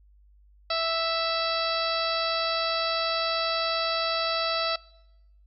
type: harmonic tone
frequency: 659.3 Hz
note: E5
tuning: in tune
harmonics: 1 / 2 / 3 / 4 / 5 / 6 / 7 / 8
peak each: -29 / -30 / -38 / -36 / -39 / -32 / -32 / -38 dBFS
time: 0.7-4.76 s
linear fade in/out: 5 ms
effects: noise-tail reverb RT60 0.9 s tail -24 dB re dry + added 50 Hz sine -54 dBFS peak until 5.46 s